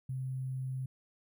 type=tone with sample-and-hold; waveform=sine; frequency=130.6 Hz; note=C3; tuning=3 cents flat; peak=-34 dBFS; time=0.09-0.86 s; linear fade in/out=5 ms; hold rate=11025 Hz; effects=none